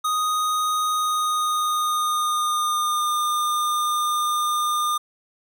square tone with pitch glide, 1244.5 to 1209.8 Hz, D#6 to D#6, 0 to -49 cents, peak -21 dBFS, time 0.04-4.98 s, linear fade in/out 10 ms, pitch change -49 cents, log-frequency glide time 0.92-3.14 s, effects none

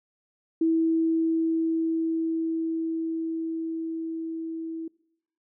sine tone with level ramp, 325.8 Hz, E4, 20 cents flat, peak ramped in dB -19 to -31 dBFS, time 0.61-4.88 s, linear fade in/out 5 ms, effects noise-tail reverb RT60 0.8 s tail -24 dB re dry

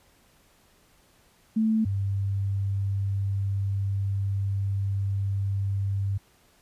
sine tone pair in turn, 220 / 98.62 Hz, A3 / G2, 0 / +11 cents, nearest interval octave + major second, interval 1389 cents, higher first, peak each -20 / -24 dBFS, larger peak first, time 1.56-1.85 / 1.85-6.18 s, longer second, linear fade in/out 10 ms, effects pink hiss -61 dBFS RMS until 6.61 s + resampled to 32000 Hz

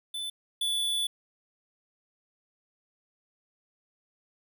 square tone pair in turn, 3509 / 3461 Hz, A7 / A7, -5 / -29 cents, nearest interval unison, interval 24 cents, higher first, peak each -33 / -27 dBFS, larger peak second, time 0.14-0.3 / 0.61-1.07 s, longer second, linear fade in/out 5 ms, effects 11-bit

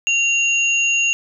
sine tone pair together, 2769 / 6641 Hz, F7 / G#8, -15 / -1 cents, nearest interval octave + minor third, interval 1514 cents, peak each -15 / -23 dBFS, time 0.07-1.13 s, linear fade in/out 0 ms, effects none

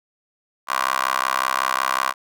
15% pulse tone with high-pass filter, 65.41 Hz, C2, in tune, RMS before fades -22 dBFS, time 0.67-2.14 s, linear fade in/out 50 ms, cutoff 1100 Hz, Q 3.7, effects none

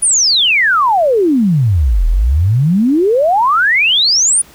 sine exponential two-way sweep, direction down then up, 9956 to 38 to 9956 Hz, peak -8 dBFS, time 0.02-4.42 s, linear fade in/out 10 ms, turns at 2.07 s, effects pink hiss -42 dBFS RMS until 4.54 s

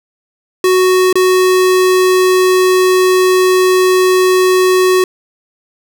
square tone with dropouts, 370 Hz, F#4, in tune, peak -8 dBFS, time 0.64-5.04 s, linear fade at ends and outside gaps 2 ms, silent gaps 1.128-1.155 s, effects none

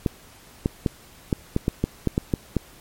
clicks, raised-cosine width 3 ms, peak -7 dBFS, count 11, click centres 0.062 / 0.659 / 0.862 / 1.328 / 1.564 / 1.681 / 1.84 / 2.073 / 2.179 / 2.338 / 2.567 s, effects pink hiss -49 dBFS RMS until 2.8 s + MP3 64 kbps

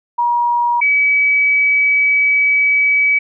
sine tone pair in turn, 955 / 2282 Hz, A#5 / C#7, +42 / +50 cents, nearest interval octave + minor third, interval 1508 cents, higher second, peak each -12 / -10 dBFS, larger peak second, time 0.18-0.81 / 0.81-3.19 s, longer second, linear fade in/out 10 ms, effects none

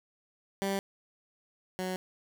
15% pulse tone pair in turn, 196 / 185 Hz, G3 / F#3, 0 / 0 cents, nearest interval minor second, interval 100 cents, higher first, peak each -23 / -26 dBFS, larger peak first, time 0.62-0.79 / 1.79-1.96 s, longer neither, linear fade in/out 0 ms, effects none

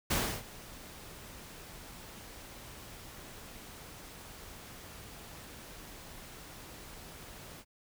pink noise with ADSR envelope, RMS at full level -29 dBFS, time 0.1-7.65 s, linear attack 10 ms, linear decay 310 ms, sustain -20 dB, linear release 57 ms, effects none

